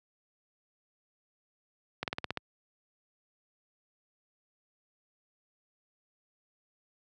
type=slowing click train; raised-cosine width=0.3 ms; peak=-16 dBFS; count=7; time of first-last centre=2.03-2.373 s; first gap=48 ms; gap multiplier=1.07; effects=high-pass 80 Hz 12 dB/octave